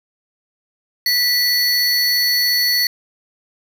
square tone pair together, 1962 / 4427 Hz, B6 / C#8, -12 / -3 cents, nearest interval octave + major second, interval 1409 cents, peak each -20 / -16 dBFS, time 1.06-2.87 s, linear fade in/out 2 ms, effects none

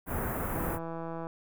pink band-stop noise, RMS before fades -33 dBFS, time 0.06-0.79 s, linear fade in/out 50 ms, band 1700 to 12000 Hz, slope 24 dB/octave
click train, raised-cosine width 1 ms, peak -25 dBFS, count 118, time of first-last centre 0.56-1.269 s, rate 165 Hz
effects none

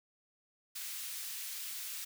white high-pass noise, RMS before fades -42 dBFS, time 0.75-2.05 s, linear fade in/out 10 ms, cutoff 1900 Hz, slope 12 dB/octave, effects none

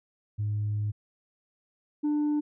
sine tone pair in turn, 104.8 / 297.1 Hz, G#2 / D4, +16 / +20 cents, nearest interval octave + tritone, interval 1804 cents, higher second, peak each -25 / -21 dBFS, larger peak second, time 0.38-0.92 / 2.03-2.41 s, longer first, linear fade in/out 20 ms, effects tanh soft clip ceiling -23 dBFS

